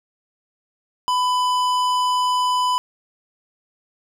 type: tone with tanh clipping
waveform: sine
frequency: 999 Hz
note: B5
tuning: 20 cents sharp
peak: -19 dBFS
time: 1.08-2.78 s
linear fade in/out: 0 ms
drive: 16 dB
effects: none